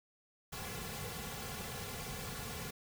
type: noise with comb filter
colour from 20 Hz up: pink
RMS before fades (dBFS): -43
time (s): 0.52-2.71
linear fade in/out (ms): 10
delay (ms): 3.2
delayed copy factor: -0.85
effects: none